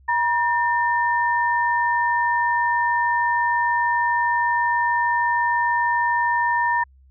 sine tone pair together, 953.5 / 1800 Hz, A#5 / A6, +39 / +39 cents, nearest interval major seventh, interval 1100 cents, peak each -19 / -22 dBFS, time 0.08-6.84 s, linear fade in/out 10 ms, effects added 66 Hz sine -49 dBFS peak until 7.1 s

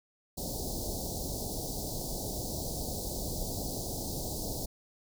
pink band-stop noise, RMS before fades -36 dBFS, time 0.37-4.66 s, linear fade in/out 10 ms, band 790 to 4200 Hz, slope 48 dB/octave, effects none

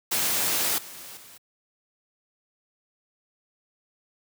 white noise with level steps, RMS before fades -25 / -42 / -48 dBFS, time 0.11-1.38 s, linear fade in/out 10 ms, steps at 0.78 / 1.17 s, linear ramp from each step 2 ms, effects high-pass 100 Hz 12 dB/octave

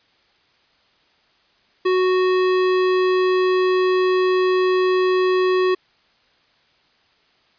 sine tone with hard clipping, 369.7 Hz, F#4, 1 cent flat, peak -17 dBFS, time 1.85-5.75 s, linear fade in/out 10 ms, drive 18 dB, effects white hiss -59 dBFS RMS until 7.58 s + resampled to 11025 Hz

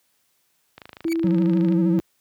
click train, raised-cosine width 0.3 ms, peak -23 dBFS, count 26, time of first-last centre 0.78-1.723 s, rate 26.5 Hz
sine tone, 329.6 Hz, E4, in tune, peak -20 dBFS, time 1.05-2 s, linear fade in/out 0 ms
sawtooth tone with exponential growth, 2275 Hz, C#7, 44 cents sharp, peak -22 dBFS, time 1.06-1.13 s, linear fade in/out 1 ms, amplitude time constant 15 ms
triangle tone with vibrato, 180 Hz, F#3, 47 cents flat, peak -16 dBFS, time 1.24-1.99 s, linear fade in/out 0 ms, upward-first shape sine, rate 13 Hz, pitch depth 80 cents each way
effects white hiss -67 dBFS RMS until 2.2 s + high-pass 60 Hz 12 dB/octave

